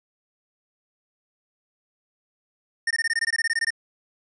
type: tone bursts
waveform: square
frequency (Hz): 1826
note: A#6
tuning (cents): -36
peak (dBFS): -21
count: 15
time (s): 2.87-3.705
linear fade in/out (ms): 5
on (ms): 37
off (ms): 20
effects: resampled to 24000 Hz